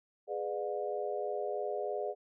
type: chord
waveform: sine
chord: G# diminished seventh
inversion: none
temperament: just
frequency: 415.3 / 498.4 / 598 / 717.6 Hz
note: G#4 / B4 / D5 / F5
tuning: 0 / +16 / +31 / +47 cents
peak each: -37 / -40 / -38 / -40 dBFS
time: 0.27-2.15 s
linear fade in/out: 50 ms
effects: none